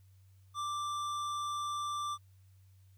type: tone with hard clipping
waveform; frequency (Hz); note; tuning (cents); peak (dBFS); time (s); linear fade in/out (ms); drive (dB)
sine; 1177; D6; +3; -36; 0.54-2.18; 50; 13
effects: added 95 Hz sine -58 dBFS peak until 2.97 s + white hiss -75 dBFS RMS until 2.97 s